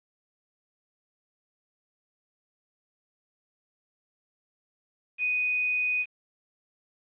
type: tone with quantisation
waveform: sine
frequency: 2489 Hz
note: D#7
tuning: in tune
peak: -24 dBFS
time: 5.18-6.06 s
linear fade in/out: 50 ms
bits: 8
effects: resampled to 8000 Hz